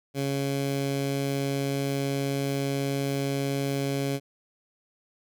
15% pulse tone with notch filter, 138.59 Hz, C#3, in tune, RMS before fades -28 dBFS, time 0.14-4.2 s, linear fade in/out 50 ms, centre 1300 Hz, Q 1.9, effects none

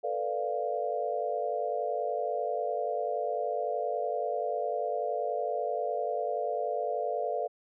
sine chord, B half-diminished seventh, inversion third, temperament equal with one note detuned, 443.6 / 493.9 / 587.3 / 698.5 Hz, A4 / B4 / D5 / F5, +14 / 0 / 0 / 0 cents, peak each -35 / -35 / -34 / -33 dBFS, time 0.03-7.48 s, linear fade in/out 20 ms, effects none

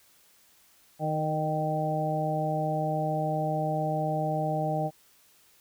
harmonic tone with a mistuned harmonic, 155.56 Hz, D#3, in tune, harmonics 1 / 2 / 3 / 4 / 5, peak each -30 / -36 / -38 / -31 / -31 dBFS, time 0.99-4.91 s, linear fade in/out 50 ms, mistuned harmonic 4, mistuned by -20 cents, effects white hiss -61 dBFS RMS until 5.6 s

